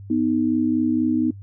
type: tone pair together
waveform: sine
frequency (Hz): 246.9 / 311.1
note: B3 / D#4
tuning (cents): 0 / 0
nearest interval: major third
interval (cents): 400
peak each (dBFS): -20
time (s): 0.1-1.31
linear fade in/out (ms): 5
effects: noise-tail reverb RT60 0.1 s tail -21 dB re dry + added 99 Hz sine -36 dBFS peak until 1.42 s